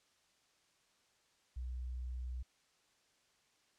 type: tone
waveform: sine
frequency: 62.2 Hz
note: B1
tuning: 13 cents sharp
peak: -39 dBFS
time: 1.56-2.43 s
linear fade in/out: 10 ms
effects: white hiss -73 dBFS RMS until 3.78 s + low-pass 7000 Hz 12 dB/octave